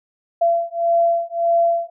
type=beating tone pair; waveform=sine; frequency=678 / 679.7 Hz; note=E5 / F5; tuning=+49 / -47 cents; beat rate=1.7 Hz; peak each=-18 dBFS; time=0.41-1.9 s; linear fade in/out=10 ms; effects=none